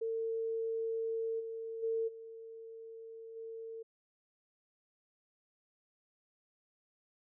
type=tone with level steps; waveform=sine; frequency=451.7 Hz; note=A4; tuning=45 cents sharp; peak=-33 / -39 / -31 / -46 / -42 dBFS; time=0.01-3.83 s; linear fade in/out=10 ms; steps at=1.39 / 1.82 / 2.07 / 3.35 s; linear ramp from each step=20 ms; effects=none